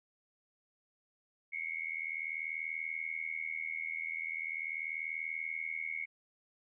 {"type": "tone with amplitude modulation", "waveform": "sine", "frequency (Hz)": 2190, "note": "C#7", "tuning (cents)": -22, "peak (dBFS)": -32, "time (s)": [1.52, 6.06], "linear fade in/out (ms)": 20, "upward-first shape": "sine", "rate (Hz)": 80.4, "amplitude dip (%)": 90, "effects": []}